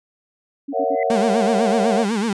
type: tone bursts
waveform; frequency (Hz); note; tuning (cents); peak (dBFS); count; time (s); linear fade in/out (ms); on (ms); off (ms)
sine; 280; C#4; +18; -24; 3; 0.68-0.955; 10; 55; 55
type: chord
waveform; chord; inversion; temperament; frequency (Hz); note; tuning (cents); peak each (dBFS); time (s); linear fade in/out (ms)
sine; F# dominant seventh; first; just; 462.5 / 555 / 666 / 740; A#4 / C#5 / E5 / F#5; -14 / +2 / +18 / 0; -23; 0.72-2.06; 50
type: tone with exponential growth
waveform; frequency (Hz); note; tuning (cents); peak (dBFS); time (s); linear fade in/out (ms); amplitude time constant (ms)
sine; 2036; C7; -48; -23; 0.91-1.03; 2; 25
type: tone with vibrato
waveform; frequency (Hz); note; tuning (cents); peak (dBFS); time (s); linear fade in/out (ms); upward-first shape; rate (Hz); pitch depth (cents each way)
35% pulse; 214.8; A3; -41; -17; 1.1-2.33; 2; sine; 8; 160
effects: resampled to 22050 Hz